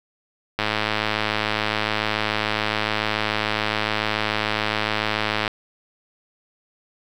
click train, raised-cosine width 0.3 ms, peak -5 dBFS, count 524, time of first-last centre 0.59-5.478 s, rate 107 Hz, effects 7-bit

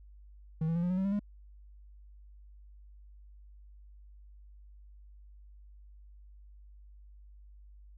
triangle tone with pitch steps, 159.1 / 165 / 171.11 / 177.45 / 184.03 / 190.85 / 197.92 / 205.3 Hz, D#3 / E3 / F3 / F3 / F#3 / G3 / G3 / G#3, +39 / +2 / -35 / +28 / -9 / -46 / +17 / -20 cents, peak -26 dBFS, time 0.61-1.194 s, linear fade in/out 5 ms, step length 73 ms, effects added 50 Hz sine -51 dBFS peak until 7.97 s

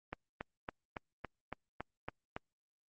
click train, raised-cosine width 0.5 ms, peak -24 dBFS, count 9, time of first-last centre 0.13-2.365 s, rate 3.58 Hz, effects Opus 24 kbps

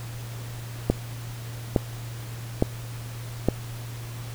click train, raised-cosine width 2 ms, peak -5 dBFS, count 4, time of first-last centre 0.9-3.486 s, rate 1.16 Hz, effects added 117 Hz sine -34 dBFS peak until 4.34 s + pink hiss -43 dBFS RMS until 4.34 s

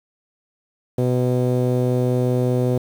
sawtooth tone with low-pass filter, 125.1 Hz, B2, 23 cents sharp, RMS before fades -19 dBFS, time 0.98-2.78 s, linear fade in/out 5 ms, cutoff 500 Hz, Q 2.4, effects 7-bit

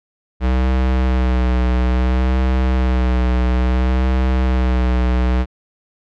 square tone with vibrato, 63.1 Hz, B1, 38 cents sharp, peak -14 dBFS, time 0.4-5.46 s, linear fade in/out 50 ms, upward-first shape sine, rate 0.59 Hz, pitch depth 30 cents each way, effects low-pass 3000 Hz 12 dB/octave

